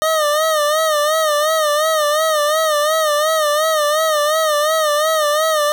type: tone with vibrato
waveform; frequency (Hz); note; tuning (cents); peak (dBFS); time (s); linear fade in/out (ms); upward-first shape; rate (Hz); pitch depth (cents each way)
25% pulse; 614; D#5; -23; -10; 0.02-5.72; 0; sine; 2.8; 80
effects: none